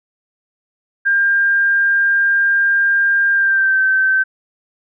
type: tone with pitch glide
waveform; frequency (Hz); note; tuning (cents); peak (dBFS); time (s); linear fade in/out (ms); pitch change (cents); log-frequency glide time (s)
sine; 1600 to 1545.5; G6 to G6; +35 to -25; -11; 1.05-4.24; 20; -60; 3.32-3.81
effects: none